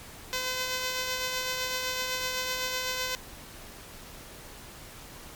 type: tone with tremolo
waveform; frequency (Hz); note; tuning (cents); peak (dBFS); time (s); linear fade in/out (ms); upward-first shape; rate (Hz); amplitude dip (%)
5% pulse; 510; C5; -44; -16; 0.33-3.15; 0; triangle; 7.9; 35
effects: pink hiss -46 dBFS RMS until 5.35 s + MP3 96 kbps